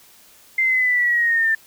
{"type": "linear sweep", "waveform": "sine", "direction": "down", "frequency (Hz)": [2093, 1779], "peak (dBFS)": -15, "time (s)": [0.58, 1.55], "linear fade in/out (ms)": 5, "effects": ["white hiss -50 dBFS RMS until 1.66 s"]}